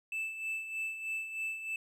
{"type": "tone with tremolo", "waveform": "triangle", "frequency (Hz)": 2637, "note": "E7", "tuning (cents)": 0, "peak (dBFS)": -31, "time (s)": [0.12, 1.76], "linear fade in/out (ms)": 2, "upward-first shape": "sine", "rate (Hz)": 3.2, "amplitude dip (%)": 60, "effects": []}